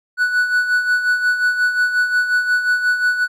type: tone with tremolo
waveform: triangle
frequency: 1480 Hz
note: F#6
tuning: in tune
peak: -10 dBFS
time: 0.17-3.28 s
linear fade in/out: 50 ms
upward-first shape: sine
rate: 5.6 Hz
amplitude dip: 60%
effects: none